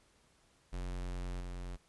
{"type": "tone with level steps", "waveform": "square", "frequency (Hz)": 44.86, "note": "F1", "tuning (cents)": 47, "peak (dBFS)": [-38, -41], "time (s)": [0.72, 1.77], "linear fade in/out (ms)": 20, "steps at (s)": 1.4, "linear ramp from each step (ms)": 10, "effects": ["pink hiss -69 dBFS RMS until 1.88 s", "resampled to 24000 Hz"]}